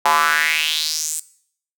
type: tone with high-pass filter sweep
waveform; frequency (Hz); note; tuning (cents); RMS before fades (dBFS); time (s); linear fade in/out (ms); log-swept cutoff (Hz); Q
square; 77.78; D#2; 0; -19; 0.05-1.2; 5; 870 to 8600; 4.1
effects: noise-tail reverb RT60 0.6 s tail -18 dB re dry